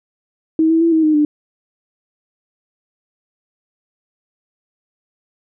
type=tone with pitch steps; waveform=sine; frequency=319.4 / 325.7 / 333.6 / 319.4 / 308.6 / 298.1 Hz; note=D#4 / E4 / E4 / D#4 / D#4 / D4; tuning=+45 / -21 / +21 / +45 / -14 / +26 cents; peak=-10 dBFS; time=0.59-1.25 s; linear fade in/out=2 ms; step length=110 ms; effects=none